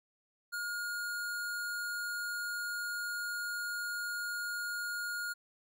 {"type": "tone", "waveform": "square", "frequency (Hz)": 1428, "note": "F6", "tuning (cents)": 38, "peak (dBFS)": -36, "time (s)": [0.52, 5.34], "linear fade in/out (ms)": 20, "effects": []}